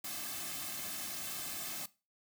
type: noise with comb filter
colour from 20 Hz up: white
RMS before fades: -41 dBFS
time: 0.04-1.86 s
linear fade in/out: 5 ms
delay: 2.1 ms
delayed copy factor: -0.85
effects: noise-tail reverb RT60 0.3 s tail -19 dB re dry